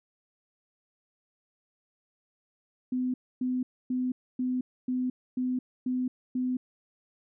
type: tone bursts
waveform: sine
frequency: 253.1 Hz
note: B3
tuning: 43 cents sharp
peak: -26 dBFS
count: 8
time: 2.92-6.57 s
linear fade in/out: 5 ms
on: 220 ms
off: 270 ms
effects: none